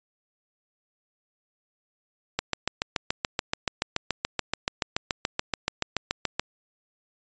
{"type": "click train", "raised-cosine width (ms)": 0.2, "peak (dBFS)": -7, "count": 29, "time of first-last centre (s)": [2.39, 6.396], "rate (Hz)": 6.99, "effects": ["resampled to 16000 Hz"]}